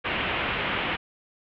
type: low-pass noise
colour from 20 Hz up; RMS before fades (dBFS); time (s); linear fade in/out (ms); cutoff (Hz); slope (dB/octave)
white; -28; 0.04-0.97; 20; 3100; 48
effects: none